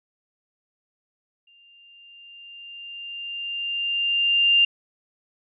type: tone with exponential growth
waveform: sine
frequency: 2794 Hz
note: F7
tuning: in tune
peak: -13 dBFS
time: 1.47-4.65 s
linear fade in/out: 5 ms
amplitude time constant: 690 ms
effects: none